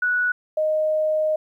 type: tone pair in turn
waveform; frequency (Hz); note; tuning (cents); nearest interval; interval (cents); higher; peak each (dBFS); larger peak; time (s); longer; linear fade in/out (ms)
sine; 1472 / 620.2; F#6 / D#5; -9 / -6; octave + minor third; 1497; first; -18; neither; 0.02-0.32 / 0.57-1.36; second; 5
effects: 10-bit